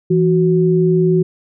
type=tone pair together; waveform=sine; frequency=166.35 / 370 Hz; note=E3 / F#4; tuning=+16 / 0 cents; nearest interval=octave + major second; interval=1384 cents; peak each=-13 dBFS; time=0.1-1.23 s; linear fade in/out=10 ms; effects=none